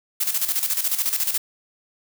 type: noise with tremolo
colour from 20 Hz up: blue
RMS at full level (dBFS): -21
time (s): 0.2-1.38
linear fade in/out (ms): 10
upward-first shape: square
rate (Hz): 14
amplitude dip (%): 65
effects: none